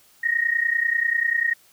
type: tone pair together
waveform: sine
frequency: 1854.8 / 1885 Hz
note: A#6 / A#6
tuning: -9 / +19 cents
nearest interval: unison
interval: 28 cents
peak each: -22 dBFS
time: 0.23-1.54 s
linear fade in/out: 10 ms
effects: white hiss -56 dBFS RMS until 1.72 s